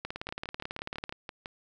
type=two click trains; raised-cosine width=0.3 ms; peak=-19 / -22 dBFS; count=20 / 8; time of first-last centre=0.05-1.094 / 0.29-1.459 s; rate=18.2 / 5.99 Hz; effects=none